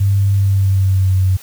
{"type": "tone with pitch glide", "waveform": "sine", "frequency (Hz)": [99, 93.88], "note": ["G2", "F#2"], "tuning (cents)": [18, 26], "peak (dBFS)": -10, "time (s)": [0, 1.37], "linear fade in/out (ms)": 10, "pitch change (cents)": -92, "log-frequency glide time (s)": [0.34, 1.17], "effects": ["white hiss -40 dBFS RMS until 1.42 s"]}